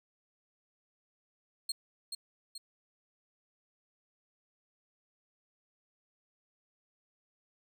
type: tone with echo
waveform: 30% pulse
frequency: 4248 Hz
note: C8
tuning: 25 cents sharp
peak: -29 dBFS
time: 1.69-1.72 s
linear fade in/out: 5 ms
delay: 430 ms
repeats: 2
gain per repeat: -5 dB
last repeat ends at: 2.58 s
effects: none